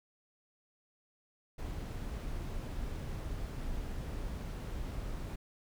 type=noise; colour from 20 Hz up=brown; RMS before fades=-39 dBFS; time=1.58-5.36 s; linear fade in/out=10 ms; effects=none